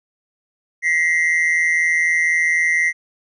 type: tone pair together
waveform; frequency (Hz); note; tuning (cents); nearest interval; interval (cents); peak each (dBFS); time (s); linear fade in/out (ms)
triangle; 1915 / 2079; A#6 / C7; +46 / -12; minor second; 142; -15; 0.82-2.93; 50
effects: tanh soft clip ceiling -7 dBFS + resampled to 24000 Hz